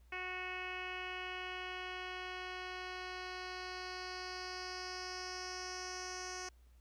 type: tone with low-pass filter sweep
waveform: 10% pulse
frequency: 367.1 Hz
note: F#4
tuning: 14 cents flat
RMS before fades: -44 dBFS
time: 0.12-6.49 s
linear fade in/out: 5 ms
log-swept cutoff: 2500 to 6300 Hz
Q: 4.1
effects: added 60 Hz sine -60 dBFS peak until 6.8 s + pink hiss -75 dBFS RMS until 6.8 s